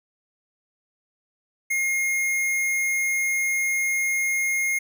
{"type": "tone", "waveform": "square", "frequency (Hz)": 2140, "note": "C7", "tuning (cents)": 38, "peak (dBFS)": -22, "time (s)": [1.7, 4.79], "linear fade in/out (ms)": 10, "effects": []}